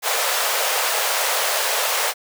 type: high-pass noise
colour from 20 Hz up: pink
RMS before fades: -21 dBFS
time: 0.02-2.14 s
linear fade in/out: 50 ms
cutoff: 480 Hz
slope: 48 dB/octave
effects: none